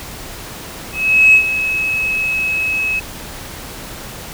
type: tone with ADSR envelope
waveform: sine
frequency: 2571 Hz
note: E7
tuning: 44 cents flat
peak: -3 dBFS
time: 0.92-3 s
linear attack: 420 ms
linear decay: 83 ms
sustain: -12 dB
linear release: 12 ms
effects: tanh soft clip ceiling 0 dBFS + pink hiss -31 dBFS RMS until 4.33 s